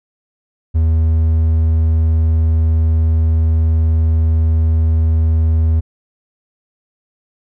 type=tone; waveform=triangle; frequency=80.3 Hz; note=E2; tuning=45 cents flat; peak=-8 dBFS; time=0.74-5.81 s; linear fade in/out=20 ms; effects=none